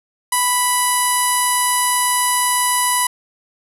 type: tone with low-pass filter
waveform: sawtooth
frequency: 987.8 Hz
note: B5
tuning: in tune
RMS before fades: -17 dBFS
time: 0.32-3.07 s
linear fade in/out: 5 ms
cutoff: 11000 Hz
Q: 9.5
effects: none